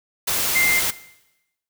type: tone in noise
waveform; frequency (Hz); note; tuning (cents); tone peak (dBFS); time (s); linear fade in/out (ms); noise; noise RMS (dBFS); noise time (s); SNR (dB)
sine; 2093; C7; 0; -16; 0.55-0.8; 10; white; -22; 0.27-0.91; +3
effects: noise-tail reverb RT60 0.9 s tail -17 dB re dry